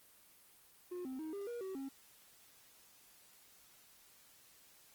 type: tone with pitch steps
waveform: triangle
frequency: 358.1 / 260.8 / 314.7 / 400.6 / 476.9 / 380.7 / 270.9 Hz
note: F4 / C4 / D#4 / G4 / A#4 / F#4 / C#4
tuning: +43 / -5 / +20 / +38 / +39 / +49 / -40 cents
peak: -39 dBFS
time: 0.91-1.89 s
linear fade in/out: 10 ms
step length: 140 ms
effects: white hiss -64 dBFS RMS until 4.94 s + Opus 24 kbps